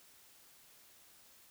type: silence
effects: white hiss -62 dBFS RMS until 1.5 s